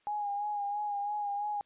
sine tone with vibrato, 822 Hz, G#5, 18 cents flat, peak -31 dBFS, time 0.07-1.61 s, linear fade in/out 0 ms, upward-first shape sine, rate 3 Hz, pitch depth 34 cents each way, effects white hiss -70 dBFS RMS until 1.65 s + resampled to 8000 Hz

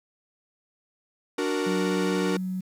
45% pulse chord, D augmented, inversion none, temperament equal, 293.7 / 370 / 466.2 Hz, D4 / F#4 / A#4, 0 / 0 / 0 cents, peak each -29 dBFS, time 1.38-2.37 s, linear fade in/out 5 ms
sine tone, 185.5 Hz, F#3, 5 cents sharp, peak -27 dBFS, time 1.66-2.61 s, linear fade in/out 10 ms
effects low-pass 9000 Hz 12 dB/octave + 9-bit

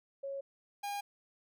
sine / 45% pulse tone pair in turn, 551 / 811.4 Hz, C#5 / G#5, -11 / -41 cents, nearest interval perfect fifth, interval 670 cents, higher second, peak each -37 / -36 dBFS, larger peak second, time 0.23-0.41 / 0.83-1.01 s, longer neither, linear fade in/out 10 ms, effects none

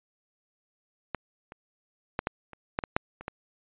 clicks, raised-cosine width 0.5 ms, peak -15 / -28 / -12 / -12 / -29 / -11 / -17 / -8 / -27 / -18 dBFS, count 10, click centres 1.147 / 1.521 / 2.191 / 2.271 / 2.533 / 2.789 / 2.838 / 2.965 / 3.21 / 3.281 s, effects resampled to 8000 Hz

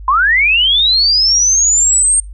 sine linear sweep, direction up, 993 to 8710 Hz, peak -8 dBFS, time 0.08-2.2 s, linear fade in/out 2 ms, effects noise-tail reverb RT60 0.2 s tail -24 dB re dry + added 50 Hz sine -27 dBFS peak until 2.33 s

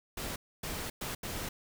pink noise bursts at uneven times, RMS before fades -38 dBFS, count 4, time 0.17-0.36 / 0.63-0.9 / 1.01-1.15 / 1.23-1.49 s, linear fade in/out 5 ms, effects none

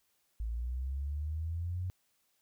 sine linear sweep, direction up, 54 to 92.5 Hz, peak -33 dBFS, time 0.4-1.9 s, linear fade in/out 0 ms, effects white hiss -75 dBFS RMS until 2.41 s

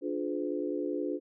sine chord, D diminished seventh, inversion none, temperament just, 293.7 / 352.4 / 422.9 / 507.5 Hz, D4 / F4 / Ab4 / Cb5, 0 / +16 / +31 / +47 cents, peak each -34 / -35 / -37 / -38 dBFS, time 0.01-1.2 s, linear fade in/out 50 ms, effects none

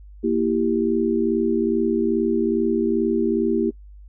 sine chord, E diminished, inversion second, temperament equal, 233.1 / 329.6 / 392 Hz, Bb3 / E4 / G4, 0 / 0 / 0 cents, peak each -22 dBFS, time 0.23-3.71 s, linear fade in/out 20 ms, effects noise-tail reverb RT60 0.1 s tail -24 dB re dry + added 50 Hz sine -40 dBFS peak until 4.08 s

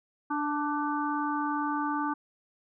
harmonic tone with a mistuned harmonic, 293.7 Hz, D4, in tune, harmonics 1 / 3 / 4 / 5, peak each -31 / -32 / -33 / -38 dBFS, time 0.3-2.14 s, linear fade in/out 10 ms, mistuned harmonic 5, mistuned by +40 cents, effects none

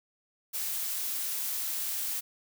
blue noise, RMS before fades -33 dBFS, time 0.53-2.21 s, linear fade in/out 20 ms, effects none

